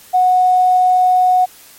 triangle tone with tanh clipping, 734 Hz, F#5, 14 cents flat, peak -8 dBFS, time 0.13-1.46 s, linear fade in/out 20 ms, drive 3 dB, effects white hiss -42 dBFS RMS until 1.78 s + MP3 64 kbps

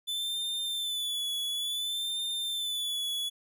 45% pulse tone with vibrato, 3497 Hz, A7, 11 cents flat, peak -30 dBFS, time 0.07-3.3 s, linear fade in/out 20 ms, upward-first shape sine, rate 0.57 Hz, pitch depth 55 cents each way, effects none

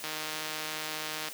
click train, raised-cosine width 0.2 ms, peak -18 dBFS, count 194, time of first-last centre 0.04-1.285 s, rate 155 Hz, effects white hiss -43 dBFS RMS until 1.33 s + high-pass 200 Hz 12 dB/octave

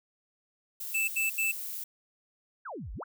violet noise, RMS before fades -38 dBFS, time 0.8-1.84 s, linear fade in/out 5 ms
square tone bursts, 2637 Hz, E7, in tune, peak -27 dBFS, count 3, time 0.94-1.518 s, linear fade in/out 10 ms, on 140 ms, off 79 ms
sine exponential two-way sweep, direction down then up, 1714 to 40.58 to 1714 Hz, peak -37 dBFS, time 2.65-3.04 s, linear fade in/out 10 ms, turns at 2.93 s
effects none

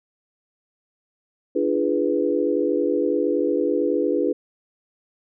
sine chord, D diminished seventh, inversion none, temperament equal with one note detuned, 293.7 / 342.6 / 415.3 / 493.9 Hz, D4 / F4 / Ab4 / Cb5, 0 / -33 / 0 / 0 cents, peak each -24 dBFS, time 1.55-4.33 s, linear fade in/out 10 ms, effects none

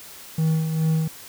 triangle tone with tremolo, 159.4 Hz, D#3, 42 cents sharp, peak -15 dBFS, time 0.38-1.08 s, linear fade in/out 5 ms, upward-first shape sine, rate 2.4 Hz, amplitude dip 50%, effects white hiss -42 dBFS RMS until 1.28 s

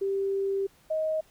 sine tone pair in turn, 392 / 628.4 Hz, G4 / D#5, 0 / +17 cents, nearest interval minor sixth, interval 817 cents, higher second, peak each -25 dBFS, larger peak neither, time 0.01-0.67 / 0.9-1.21 s, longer first, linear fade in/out 10 ms, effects pink hiss -61 dBFS RMS until 1.3 s

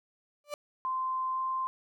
35% pulse tone with exponential growth, 587.3 Hz, D5, in tune, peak -29 dBFS, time 0.44-0.54 s, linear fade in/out 1 ms, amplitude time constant 20 ms
sine tone with pitch glide, 1039 to 1045 Hz, C6 to C6, -12 to -2 cents, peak -29 dBFS, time 0.85-1.67 s, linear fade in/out 0 ms, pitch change +10 cents, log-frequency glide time 1.32-1.39 s
effects none

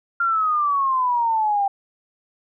sine exponential sweep, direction down, 1396.9 to 784 Hz, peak -17 dBFS, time 0.2-1.68 s, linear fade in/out 5 ms, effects none

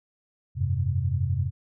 sine chord, F suspended second, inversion none, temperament equal with one note detuned, 87.31 / 99.02 / 130.81 Hz, F2 / G2 / C3, 0 / +18 / 0 cents, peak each -27 dBFS, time 0.55-1.51 s, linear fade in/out 50 ms, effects none

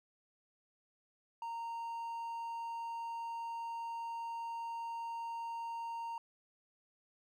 triangle tone, 925 Hz, A#5, 14 cents flat, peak -37 dBFS, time 1.42-6.18 s, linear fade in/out 2 ms, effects none

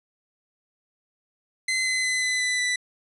sawtooth tone with pitch steps, 2053 / 2039 / 2025 / 2011 / 1996.9 / 1983.1 Hz, C7 / C7 / B6 / B6 / B6 / B6, -33 / -45 / +43 / +31 / +19 / +7 cents, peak -19 dBFS, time 1.68-2.76 s, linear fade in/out 5 ms, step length 180 ms, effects resampled to 24000 Hz

